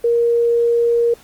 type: tone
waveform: sine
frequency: 470 Hz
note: A#4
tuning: 14 cents sharp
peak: -12 dBFS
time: 0.04-1.14 s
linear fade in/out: 5 ms
effects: pink hiss -47 dBFS RMS until 1.23 s + Opus 24 kbps